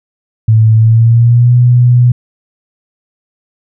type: tone with pitch glide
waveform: sine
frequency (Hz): 110.6 to 122.72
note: A2 to B2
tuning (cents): +9 to -11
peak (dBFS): -3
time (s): 0.48-2.12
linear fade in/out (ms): 5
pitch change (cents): +180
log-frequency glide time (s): 0.76-1.54
effects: none